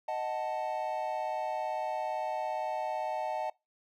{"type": "chord", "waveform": "triangle", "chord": "D# diminished", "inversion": "none", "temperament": "equal", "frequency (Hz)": [622.3, 740, 880], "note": ["D#5", "F#5", "A5"], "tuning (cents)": [0, 0, 0], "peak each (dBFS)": -34, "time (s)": [0.08, 3.5], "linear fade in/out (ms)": 5, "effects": ["noise-tail reverb RT60 0.2 s tail -22 dB re dry"]}